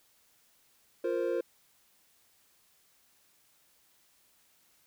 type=chord; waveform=triangle; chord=F suspended fourth; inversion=none; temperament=just; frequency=349.2 / 465.6 / 523.8 Hz; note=F4 / Bb4 / C5; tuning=0 / -2 / +2 cents; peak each=-31 dBFS; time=1.04-1.41 s; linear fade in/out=5 ms; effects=white hiss -67 dBFS RMS until 4.86 s